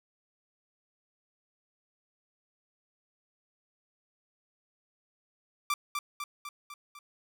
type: tone with echo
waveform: sawtooth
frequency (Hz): 1174.7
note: D6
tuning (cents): 0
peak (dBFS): -23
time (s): 5.7-5.74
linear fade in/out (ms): 2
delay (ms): 250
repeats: 5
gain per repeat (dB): -4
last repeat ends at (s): 6.99
effects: none